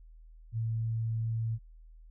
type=tone; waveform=sine; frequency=112.8 Hz; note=A2; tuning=44 cents sharp; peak=-29 dBFS; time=0.52-1.59 s; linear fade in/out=50 ms; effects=added 40 Hz sine -50 dBFS peak until 2.1 s